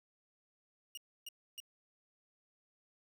sawtooth tone bursts, 2854 Hz, F7, 37 cents sharp, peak -40 dBFS, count 3, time 0.95-1.602 s, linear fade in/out 2 ms, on 24 ms, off 290 ms, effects none

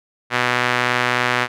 sawtooth tone with band-pass filter, 123.47 Hz, B2, in tune, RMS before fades -19 dBFS, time 0.3-1.48 s, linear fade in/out 50 ms, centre 1800 Hz, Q 1.3, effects none

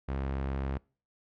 sawtooth tone, 67.5 Hz, C#2, 45 cents flat, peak -27 dBFS, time 0.08-0.78 s, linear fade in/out 10 ms, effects noise-tail reverb RT60 0.4 s tail -26 dB re dry + low-pass 2000 Hz 12 dB/octave

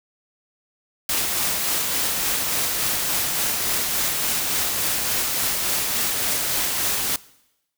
white noise with tremolo, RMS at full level -22 dBFS, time 1.09-7.16 s, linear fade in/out 2 ms, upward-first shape sine, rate 3.5 Hz, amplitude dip 25%, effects noise-tail reverb RT60 0.9 s tail -21 dB re dry

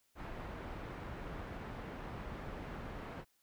pink low-pass noise, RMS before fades -45 dBFS, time 0.15-3.25 s, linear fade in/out 50 ms, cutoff 1700 Hz, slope 12 dB/octave, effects white hiss -75 dBFS RMS until 3.42 s

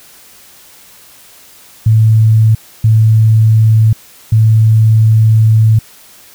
sine tone bursts at uneven times, 110.3 Hz, A2, 5 cents sharp, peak -4 dBFS, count 3, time 1.86-2.55 / 2.84-3.93 / 4.32-5.79 s, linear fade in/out 5 ms, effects white hiss -40 dBFS RMS until 6.34 s

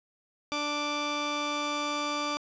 15% pulse tone pair together, 293.7 / 1174.7 Hz, D4 / D6, 0 / 0 cents, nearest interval 2 octaves, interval 2400 cents, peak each -26 dBFS, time 0.52-2.37 s, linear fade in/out 0 ms, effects resampled to 16000 Hz + 9-bit

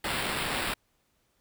white noise with sample-and-hold, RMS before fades -31 dBFS, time 0.04-0.74 s, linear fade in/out 5 ms, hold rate 6300 Hz, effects pink hiss -72 dBFS RMS until 1.4 s

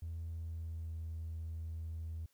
triangle tone with pitch glide, 82.41 to 81.09 Hz, E2 to E2, 0 to -28 cents, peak -36 dBFS, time 0.02-2.26 s, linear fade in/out 5 ms, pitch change -28 cents, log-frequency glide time 0.24-0.99 s, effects tanh soft clip ceiling -36 dBFS + white hiss -75 dBFS RMS until 2.33 s

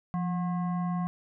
sine tone with frequency modulation, 174.61 Hz, F3, in tune, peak -27 dBFS, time 0.14-1.07 s, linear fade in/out 0 ms, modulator 903 Hz, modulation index 0.55, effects none

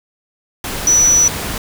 sine tone in noise, 5920 Hz, F#8, in tune, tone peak -8 dBFS, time 0.87-1.28 s, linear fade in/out 2 ms, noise pink, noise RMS -23 dBFS, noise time 0.64-1.58 s, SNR +12 dB, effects none

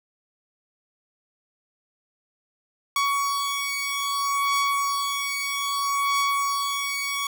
sawtooth beating tone pair, 1122 / 1122.62 Hz, C#6 / C#6, +21 / +22 cents, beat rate 0.62 Hz, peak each -24 / -21 dBFS, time 2.96-7.27 s, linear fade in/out 2 ms, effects none

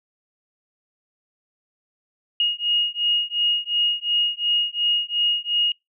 sine beating tone pair, 2867 / 2869.8 Hz, F7 / F7, +45 / +46 cents, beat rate 2.8 Hz, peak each -22 dBFS, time 2.4-5.72 s, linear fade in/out 2 ms, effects noise-tail reverb RT60 0.2 s tail -26 dB re dry

